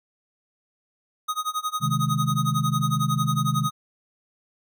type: tone with tremolo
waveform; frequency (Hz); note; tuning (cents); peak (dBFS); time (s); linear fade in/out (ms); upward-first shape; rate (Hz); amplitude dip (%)
square; 1250; D#6; +8; -23; 1.28-3.71; 10; sine; 11; 95
type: chord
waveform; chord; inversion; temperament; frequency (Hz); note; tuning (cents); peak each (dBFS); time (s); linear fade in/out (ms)
sine; Ab major; first; equal; 130.81 / 155.56 / 207.7; C3 / Eb3 / Ab3; 0 / 0 / 0; -25 / -25 / -29; 1.8-3.7; 50
effects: none